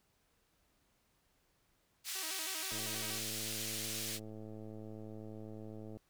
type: band-pass noise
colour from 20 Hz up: pink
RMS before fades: -41 dBFS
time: 2.04-4.2 s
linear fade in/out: 50 ms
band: 3100 to 15000 Hz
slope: 12 dB/octave
type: tone with vibrato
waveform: 5% pulse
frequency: 348.2 Hz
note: F4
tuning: 5 cents flat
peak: -34 dBFS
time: 2.15-3.19 s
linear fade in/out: 5 ms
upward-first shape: square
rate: 6.3 Hz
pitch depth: 160 cents each way
type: click train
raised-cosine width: 2 ms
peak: -36 dBFS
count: 352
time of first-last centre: 2.72-5.97 s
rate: 108 Hz
effects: pink hiss -75 dBFS RMS until 6.09 s